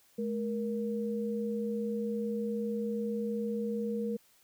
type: tone pair together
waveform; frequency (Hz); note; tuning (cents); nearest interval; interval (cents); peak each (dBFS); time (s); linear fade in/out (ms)
sine; 213.3 / 470.8; G#3 / A#4; +46 / +17; octave + major second; 1371; -33 / -34; 0.18-4.17; 10
effects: white hiss -65 dBFS RMS until 4.43 s